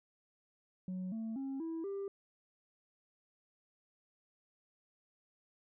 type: tone with pitch steps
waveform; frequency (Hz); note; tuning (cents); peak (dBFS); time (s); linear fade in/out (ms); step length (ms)
sine; 184.6 / 223.4 / 270.3 / 327 / 395.7; F#3 / A3 / C#4 / E4 / G4; -4 / +27 / -44 / -14 / +16; -35; 0.88-2.08; 2; 240
effects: tanh soft clip ceiling -36 dBFS